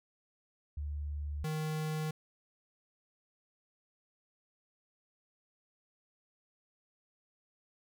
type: tone pair in turn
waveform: sine / square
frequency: 73.42 / 155.48 Hz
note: D2 / D#3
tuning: 0 / -1 cents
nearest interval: octave + minor second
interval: 1299 cents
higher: second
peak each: -35 / -34 dBFS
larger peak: second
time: 0.77-1.44 / 1.44-2.11 s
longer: neither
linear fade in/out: 5 ms
effects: none